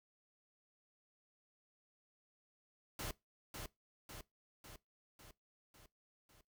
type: noise with echo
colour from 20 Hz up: pink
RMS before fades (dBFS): -43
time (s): 2.99-3.11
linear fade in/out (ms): 2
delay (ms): 550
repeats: 6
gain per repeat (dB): -4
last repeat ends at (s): 6.41
effects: noise-tail reverb RT60 0.2 s tail -21 dB re dry